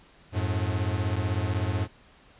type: beating tone pair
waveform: 45% pulse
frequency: 90.4 / 106.4 Hz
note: F#2 / G#2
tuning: -40 / +42 cents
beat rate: 16 Hz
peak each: -28 dBFS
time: 0.32-1.88 s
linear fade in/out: 50 ms
effects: pink hiss -56 dBFS RMS until 2.39 s + resampled to 8000 Hz